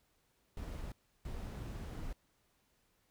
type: noise bursts at uneven times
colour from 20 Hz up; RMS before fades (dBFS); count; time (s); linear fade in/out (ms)
brown; -43; 2; 0.57-0.92 / 1.25-2.13; 2
effects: pink hiss -75 dBFS RMS until 3.1 s